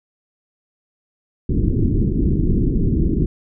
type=low-pass noise; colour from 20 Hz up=pink; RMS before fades=-17 dBFS; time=1.49-3.26 s; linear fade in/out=2 ms; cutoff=370 Hz; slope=48 dB/octave; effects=none